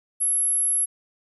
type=tone; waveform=sine; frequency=11175 Hz; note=F9; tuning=in tune; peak=-18 dBFS; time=0.2-0.86 s; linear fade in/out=20 ms; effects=tanh soft clip ceiling -16 dBFS